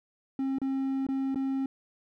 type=tone with dropouts; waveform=triangle; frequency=268.5 Hz; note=C4; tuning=45 cents sharp; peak=-25 dBFS; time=0.39-1.66 s; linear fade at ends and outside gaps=2 ms; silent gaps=0.585-0.616 / 1.067-1.087 / 1.346-1.357 s; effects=none